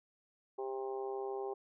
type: harmonic tone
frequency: 132.5 Hz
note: C3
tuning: 22 cents sharp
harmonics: 3 / 4 / 5 / 6 / 7 / 8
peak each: -38 / -48 / -53 / -44 / -54 / -53 dBFS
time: 0.58-1.54 s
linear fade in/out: 10 ms
effects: none